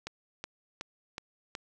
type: click train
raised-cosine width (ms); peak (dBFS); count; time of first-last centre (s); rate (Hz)
0.2; -20; 5; 0.07-1.551; 2.7
effects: none